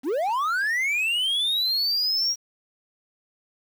triangle linear sweep, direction up, 230.4 to 5700 Hz, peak -20 dBFS, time 0.03-2.36 s, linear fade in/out 50 ms, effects 8-bit

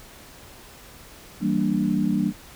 sine chord, E half-diminished seventh, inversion none, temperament equal, 164.81 / 196 / 233.1 / 293.7 Hz, E3 / G3 / Bb3 / D4, 0 / 0 / 0 / 0 cents, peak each -29 / -23 / -25 / -26 dBFS, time 1.4-2.33 s, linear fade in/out 50 ms, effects pink hiss -46 dBFS RMS until 2.55 s

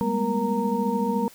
sine tone cluster, 197.2 / 211 / 240.4 / 469.8 / 926 Hz, G3 / G#3 / B3 / A#4 / A#5, +11 / +28 / -46 / +13 / -12 cents, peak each -28 dBFS, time 0.01-1.28 s, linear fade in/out 0 ms, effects white hiss -50 dBFS RMS until 1.34 s

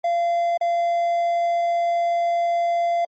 triangle tone with dropouts, 687 Hz, F5, 29 cents flat, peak -16 dBFS, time 0.04-3.05 s, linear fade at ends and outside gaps 5 ms, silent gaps 0.575-0.61 s, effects MP3 32 kbps

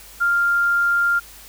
sine tone, 1396.9 Hz, F6, in tune, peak -15 dBFS, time 0.2-1.2 s, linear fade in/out 20 ms, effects added 50 Hz sine -48 dBFS peak until 1.48 s + white hiss -43 dBFS RMS until 1.48 s

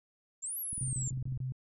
sine exponential two-way sweep, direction up then down, 7040 to 11840 to 7040 Hz, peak -35 dBFS, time 0.42-1.11 s, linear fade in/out 20 ms, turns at 0.58 s
click train, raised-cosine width 5 ms, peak -32 dBFS, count 14, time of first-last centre 0.73-1.374 s, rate 20.2 Hz
sine tone bursts, 129.3 Hz, C3, 20 cents flat, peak -33 dBFS, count 5, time 0.81-1.522 s, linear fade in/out 2 ms, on 120 ms, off 28 ms
effects none

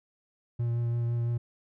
triangle tone with vibrato, 118.2 Hz, A#2, 24 cents sharp, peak -24 dBFS, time 0.59-1.38 s, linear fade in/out 10 ms, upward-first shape triangle, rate 5.9 Hz, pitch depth 15 cents each way, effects none

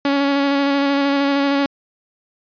sawtooth tone with vibrato, 280 Hz, C#4, 18 cents sharp, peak -11 dBFS, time 0.05-1.66 s, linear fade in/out 2 ms, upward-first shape square, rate 13 Hz, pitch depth 15 cents each way, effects resampled to 11025 Hz

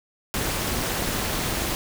pink noise with amplitude modulation, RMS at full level -23 dBFS, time 0.34-1.75 s, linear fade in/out 0 ms, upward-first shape sine, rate 289 Hz, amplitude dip 75%, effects none

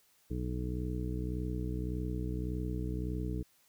harmonic tone, 61.74 Hz, B1, in tune, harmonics 1 / 2 / 3 / 4 / 5 / 6 / 7, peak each -36 / -39 / -41 / -48 / -41 / -53 / -45 dBFS, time 0.3-3.43 s, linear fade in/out 10 ms, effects white hiss -68 dBFS RMS until 3.68 s

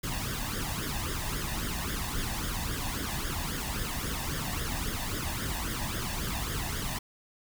pink noise with flanger, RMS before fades -33 dBFS, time 0.03-6.99 s, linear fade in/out 10 ms, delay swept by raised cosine 0.58 to 1.14 ms, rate 3.7 Hz, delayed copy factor +0.7, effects none

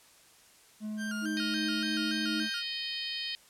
triangle tone with pitch glide, 213.9 to 217.3 Hz, A3 to A3, -49 to -21 cents, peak -32 dBFS, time 0.8-2.5 s, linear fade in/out 50 ms, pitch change +28 cents, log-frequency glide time 1.39-2.05 s
40% pulse tone with vibrato, 1493 Hz, F#6, 15 cents sharp, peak -36 dBFS, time 0.97-2.63 s, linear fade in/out 50 ms, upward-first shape square, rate 3.5 Hz, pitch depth 93 cents each way
sine tone with tremolo, 311.1 Hz, D#4, in tune, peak -32 dBFS, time 1.21-2.47 s, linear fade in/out 50 ms, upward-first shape triangle, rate 2.8 Hz, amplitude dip 35%
harmonic tone, 622.3 Hz, D#5, in tune, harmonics 3 / 4 / 5 / 6 / 7 / 8, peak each -44 / -43 / -38 / -42 / -39 / -42 dBFS, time 1.37-3.35 s, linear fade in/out 0 ms
effects white hiss -59 dBFS RMS until 3.49 s + low-pass 11000 Hz 12 dB/octave

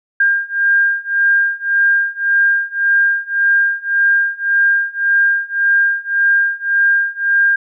sine beating tone pair, 1603 / 1604.8 Hz, G6 / G6, +38 / +40 cents, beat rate 1.8 Hz, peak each -15 / -14 dBFS, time 0.2-7.56 s, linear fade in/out 5 ms, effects none

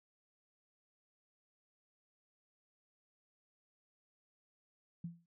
sine tone with exponential decay, 169.8 Hz, F3, 48 cents flat, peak -37 dBFS, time 5.04-5.26 s, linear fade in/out 5 ms, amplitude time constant 46 ms, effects none

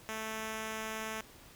5% pulse tone, 219.5 Hz, A3, 4 cents flat, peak -26 dBFS, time 0.09-1.21 s, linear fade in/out 0 ms, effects pink hiss -56 dBFS RMS until 1.55 s

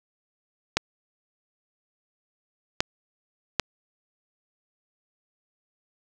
clicks, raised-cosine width 0.2 ms, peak -3 dBFS, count 3, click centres 0.77 / 2.805 / 3.597 s, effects none

